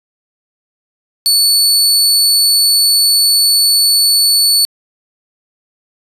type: tone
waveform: sawtooth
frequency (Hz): 4455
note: C#8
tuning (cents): +8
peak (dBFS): -5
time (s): 1.26-4.65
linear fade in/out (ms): 0
effects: resampled to 32000 Hz